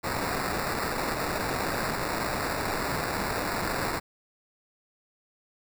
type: noise with sample-and-hold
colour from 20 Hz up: violet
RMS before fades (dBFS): -30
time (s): 0.03-4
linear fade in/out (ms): 20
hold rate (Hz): 3150
effects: none